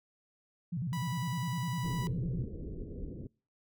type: tone with vibrato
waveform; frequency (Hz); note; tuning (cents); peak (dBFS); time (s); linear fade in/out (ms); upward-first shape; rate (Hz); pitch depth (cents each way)
sine; 146.83; D3; 0; -32; 0.72-2.45; 10; square; 9.9; 280
type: tone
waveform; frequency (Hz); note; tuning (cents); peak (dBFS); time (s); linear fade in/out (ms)
sawtooth; 983; B5; -8; -36; 0.93-2.07; 0
type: low-pass noise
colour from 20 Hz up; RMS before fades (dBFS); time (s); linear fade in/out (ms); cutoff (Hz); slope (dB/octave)
pink; -41; 1.84-3.27; 5; 470; 48
effects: noise-tail reverb RT60 0.4 s tail -26 dB re dry